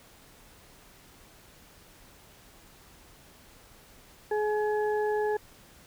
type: harmonic tone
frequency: 423 Hz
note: G#4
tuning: 32 cents sharp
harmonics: 1 / 2 / 4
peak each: -26 / -32 / -38 dBFS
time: 4.31-5.37 s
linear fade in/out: 5 ms
effects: pink hiss -55 dBFS RMS until 5.86 s